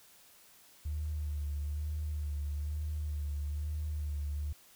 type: tone with vibrato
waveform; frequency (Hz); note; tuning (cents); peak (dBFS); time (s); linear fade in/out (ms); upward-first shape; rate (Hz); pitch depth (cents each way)
triangle; 74.5; D2; +25; -29; 0.85-4.53; 10; sine; 1.1; 44
effects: tanh soft clip ceiling -31 dBFS + white hiss -60 dBFS RMS until 4.75 s